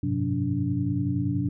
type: tone cluster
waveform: sine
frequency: 96.4 / 106.8 / 127.1 / 180.9 / 288.7 Hz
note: G2 / G#2 / C3 / F#3 / D4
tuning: -28 / +49 / -50 / -39 / -30 cents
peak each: -31 / -33 / -28 / -31 / -28 dBFS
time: 0.03-1.49 s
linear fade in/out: 5 ms
effects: none